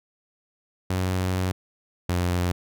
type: tone pair in turn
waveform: sawtooth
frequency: 92.5 / 88.76 Hz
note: F#2 / F2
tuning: 0 / +29 cents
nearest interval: minor second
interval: 71 cents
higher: first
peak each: -19 / -18 dBFS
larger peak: second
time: 0.9-1.52 / 2.09-2.52 s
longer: first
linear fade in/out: 5 ms
effects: none